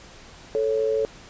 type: tone pair together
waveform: sine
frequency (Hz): 440 / 554.4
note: A4 / C#5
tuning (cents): 0 / 0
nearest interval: major third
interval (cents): 400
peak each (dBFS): -21 / -26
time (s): 0.55-1.05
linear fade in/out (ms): 0
effects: pink hiss -46 dBFS RMS until 1.29 s + resampled to 16000 Hz